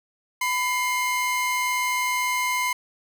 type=tone pair together; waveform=45% pulse; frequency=1001 / 2121 Hz; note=B5 / C7; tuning=+23 / +23 cents; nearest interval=octave + minor second; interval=1300 cents; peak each=-25 dBFS; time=0.41-2.73 s; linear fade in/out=5 ms; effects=none